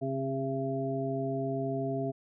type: harmonic tone with a mistuned harmonic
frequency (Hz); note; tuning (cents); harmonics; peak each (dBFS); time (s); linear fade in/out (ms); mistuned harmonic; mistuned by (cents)
134.4; C3; +47; 1 / 2 / 3 / 5; -35 / -35 / -35 / -35; 0.01-2.12; 20; 1; +24
effects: none